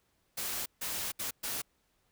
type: noise bursts at uneven times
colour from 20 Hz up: white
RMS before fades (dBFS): -36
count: 4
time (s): 0.37-0.66 / 0.81-1.12 / 1.19-1.31 / 1.43-1.62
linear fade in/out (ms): 10
effects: pink hiss -74 dBFS RMS until 2.11 s